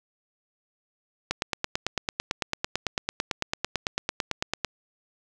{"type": "click train", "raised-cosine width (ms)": 0.2, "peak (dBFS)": -8, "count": 31, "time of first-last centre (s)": [1.31, 4.647], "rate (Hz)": 8.99, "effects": []}